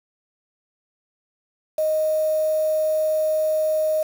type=tone with quantisation; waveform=sine; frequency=622.3 Hz; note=D#5; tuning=in tune; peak=-18 dBFS; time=1.78-4.03 s; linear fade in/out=5 ms; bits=6; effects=none